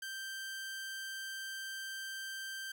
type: tone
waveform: sawtooth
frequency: 1568 Hz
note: G6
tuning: in tune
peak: -37 dBFS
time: 0.02-2.72 s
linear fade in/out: 5 ms
effects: 11-bit